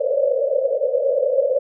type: band-pass noise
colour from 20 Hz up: white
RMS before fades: -19 dBFS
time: 0-1.59 s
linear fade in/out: 10 ms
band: 500 to 570 Hz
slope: 96 dB/octave
effects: none